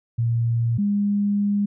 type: tone pair in turn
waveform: sine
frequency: 116.6 / 203.5 Hz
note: A#2 / G#3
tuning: +1 / -35 cents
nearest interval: minor seventh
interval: 964 cents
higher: second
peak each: -18 dBFS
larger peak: neither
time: 0.18-0.78 / 0.78-1.66 s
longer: second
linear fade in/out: 10 ms
effects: none